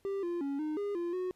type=tone with pitch steps; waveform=triangle; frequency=394 / 346.4 / 279.1 / 306.7 / 407.1 / 345 / 366.6 Hz; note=G4 / F4 / C#4 / D#4 / G#4 / F4 / F#4; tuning=+9 / -14 / +12 / -25 / -35 / -21 / -16 cents; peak=-30 dBFS; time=0.05-1.31 s; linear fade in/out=0 ms; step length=180 ms; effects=pink hiss -71 dBFS RMS until 1.35 s + resampled to 32000 Hz